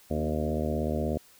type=harmonic tone with a mistuned harmonic; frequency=76.6 Hz; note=D#2; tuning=27 cents flat; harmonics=1 / 2 / 3 / 4 / 5 / 6 / 7 / 8 / 9; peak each=-32 / -35 / -32 / -38 / -36 / -38 / -36 / -36 / -40 dBFS; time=0.1-1.18 s; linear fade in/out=10 ms; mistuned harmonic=3; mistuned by=+28 cents; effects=white hiss -57 dBFS RMS until 1.39 s